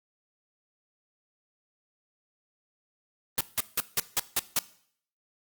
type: noise bursts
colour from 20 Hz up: white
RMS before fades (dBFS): -25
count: 7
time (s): 3.38-4.589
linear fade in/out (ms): 0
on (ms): 27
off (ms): 170
effects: noise-tail reverb RT60 0.6 s tail -18 dB re dry + Opus 32 kbps